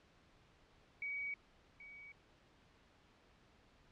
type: tone with echo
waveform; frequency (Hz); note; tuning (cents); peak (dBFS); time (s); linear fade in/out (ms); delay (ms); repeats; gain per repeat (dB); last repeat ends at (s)
sine; 2262; C#7; +34; -39; 1.02-1.34; 2; 780; 1; -13; 2.12
effects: pink hiss -68 dBFS RMS until 3.91 s + low-pass 4000 Hz 12 dB/octave